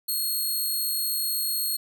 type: tone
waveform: 5% pulse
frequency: 4287 Hz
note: C8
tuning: 41 cents sharp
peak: -18 dBFS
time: 0.08-1.77 s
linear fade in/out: 10 ms
effects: none